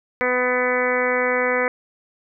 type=harmonic tone; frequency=250 Hz; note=B3; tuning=21 cents sharp; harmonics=1 / 2 / 3 / 4 / 5 / 6 / 7 / 8 / 9; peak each=-30 / -21 / -31 / -29 / -29 / -29 / -28 / -25 / -28 dBFS; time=0.21-1.68 s; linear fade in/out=0 ms; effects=none